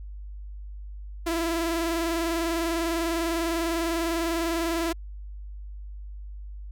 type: tone with vibrato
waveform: sawtooth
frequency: 333.1 Hz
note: E4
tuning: 18 cents sharp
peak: -21 dBFS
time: 1.26-4.93 s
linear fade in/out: 10 ms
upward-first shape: sine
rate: 20 Hz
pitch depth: 59 cents each way
effects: added 50 Hz sine -36 dBFS peak until 6.71 s